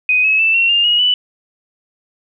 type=tone with pitch steps; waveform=sine; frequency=2500 / 2573 / 2649 / 2726 / 2806 / 2888 / 2973 Hz; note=D#7 / E7 / E7 / F7 / F7 / F#7 / F#7; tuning=+8 / -43 / +8 / -43 / +8 / -43 / +8 cents; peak=-10 dBFS; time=0.09-1.14 s; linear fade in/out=2 ms; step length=150 ms; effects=none